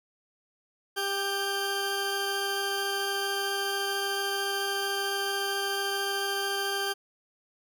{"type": "tone pair together", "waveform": "20% pulse", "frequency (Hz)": [396.9, 1573.9], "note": ["G4", "G6"], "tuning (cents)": [22, 7], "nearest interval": "2 octaves", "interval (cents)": 2385, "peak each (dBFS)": -26, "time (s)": [0.96, 6.94], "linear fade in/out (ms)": 20, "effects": []}